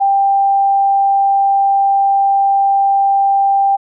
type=tone; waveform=sine; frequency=790 Hz; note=G5; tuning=13 cents sharp; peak=-9 dBFS; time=0-3.77 s; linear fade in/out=20 ms; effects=none